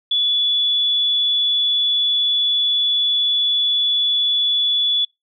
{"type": "tone", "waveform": "sine", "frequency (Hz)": 3431, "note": "A7", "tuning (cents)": -44, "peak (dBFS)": -15, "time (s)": [0.11, 5.05], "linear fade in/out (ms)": 5, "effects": ["noise-tail reverb RT60 0.2 s tail -26 dB re dry"]}